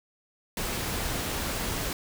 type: noise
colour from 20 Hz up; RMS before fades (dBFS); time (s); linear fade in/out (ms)
pink; -31; 0.57-1.93; 2
effects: none

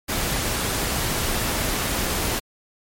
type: noise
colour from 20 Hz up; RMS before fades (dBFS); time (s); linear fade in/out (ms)
pink; -24; 0.08-2.4; 20
effects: MP3 64 kbps

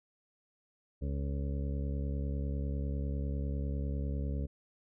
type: harmonic tone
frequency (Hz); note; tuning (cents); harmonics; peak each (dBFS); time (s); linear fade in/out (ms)
70; C#2; +18; 1 / 2 / 3 / 4 / 6 / 7 / 8; -33 / -39 / -43 / -45 / -49 / -50 / -51; 1.01-4.47; 20
effects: none

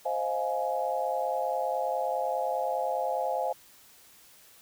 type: chord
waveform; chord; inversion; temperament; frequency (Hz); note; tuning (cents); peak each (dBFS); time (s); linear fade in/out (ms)
sine; F minor seventh; second; just; 523.8 / 628.6 / 698.5 / 838.1; C5 / Eb5 / F5 / Ab5; +2 / +18 / 0 / +16; -32 / -34 / -32 / -32; 0.05-3.53; 10
effects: white hiss -56 dBFS RMS until 4.61 s

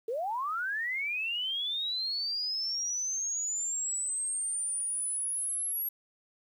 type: linear sweep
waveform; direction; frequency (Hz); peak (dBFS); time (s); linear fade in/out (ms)
sine; up; 426.8 to 11540; -30; 0.08-5.89; 5
effects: 10-bit

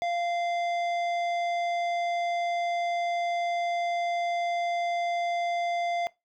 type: tone with tanh clipping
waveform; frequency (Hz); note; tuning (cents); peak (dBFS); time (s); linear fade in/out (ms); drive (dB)
sine; 693; F5; -14; -28; 0.02-6.07; 0; 13
effects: noise-tail reverb RT60 0.2 s tail -20 dB re dry

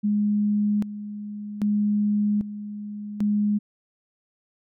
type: tone with tremolo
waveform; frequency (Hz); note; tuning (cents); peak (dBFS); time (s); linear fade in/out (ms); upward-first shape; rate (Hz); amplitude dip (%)
sine; 207.7; G#3; 0; -19; 0.03-3.59; 20; square; 0.63; 75
effects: none

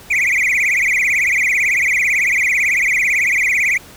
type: tone with vibrato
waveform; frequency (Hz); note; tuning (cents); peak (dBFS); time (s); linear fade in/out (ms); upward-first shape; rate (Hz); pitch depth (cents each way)
triangle; 2200; C#7; -14; -11; 0.1-3.78; 10; triangle; 18; 230
effects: pink hiss -40 dBFS RMS until 3.96 s

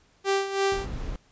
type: tone with tremolo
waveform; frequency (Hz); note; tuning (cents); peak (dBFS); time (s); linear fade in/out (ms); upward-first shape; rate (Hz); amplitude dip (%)
sawtooth; 392; G4; 0; -17; 0.24-0.87; 50; sine; 3; 70
type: noise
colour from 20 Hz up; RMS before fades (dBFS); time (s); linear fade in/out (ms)
brown; -33; 0.72-1.16; 2
effects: pink hiss -62 dBFS RMS until 1.31 s + resampled to 16000 Hz

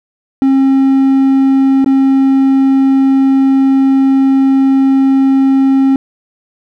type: tone with dropouts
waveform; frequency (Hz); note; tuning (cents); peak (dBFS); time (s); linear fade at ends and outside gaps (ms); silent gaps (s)
triangle; 269; C4; +48; -4; 0.42-5.96; 1; 1.845-1.861
effects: none

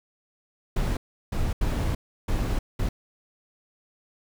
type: noise bursts at uneven times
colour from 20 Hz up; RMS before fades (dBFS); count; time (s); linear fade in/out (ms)
brown; -25; 5; 0.76-0.97 / 1.32-1.53 / 1.61-1.95 / 2.28-2.59 / 2.79-2.89; 5
effects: none

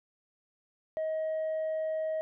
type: tone with tanh clipping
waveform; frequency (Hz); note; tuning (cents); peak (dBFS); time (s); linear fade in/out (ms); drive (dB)
sine; 632; D#5; +27; -30; 0.97-2.21; 0; 1
effects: none

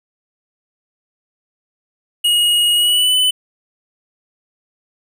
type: tone with pitch glide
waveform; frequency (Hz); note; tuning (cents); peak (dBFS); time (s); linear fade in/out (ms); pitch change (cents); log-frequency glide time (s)
square; 2884 to 3006; F#7 to F#7; -45 to +27; -12; 2.24-3.31; 10; +72; 2.75-3.14
effects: none

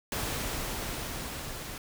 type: noise with level ramp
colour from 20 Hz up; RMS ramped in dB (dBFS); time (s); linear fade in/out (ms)
pink; -32 to -40; 0.12-1.78; 2
effects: none

